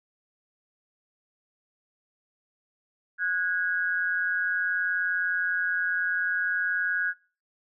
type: tone pair together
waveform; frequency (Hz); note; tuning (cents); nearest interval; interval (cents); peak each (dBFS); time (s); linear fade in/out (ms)
sine; 1465.5 / 1645; F#6 / G#6; -17 / -17; major second; 200; -27; 3.18-7.14; 50
effects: noise-tail reverb RT60 0.4 s tail -24 dB re dry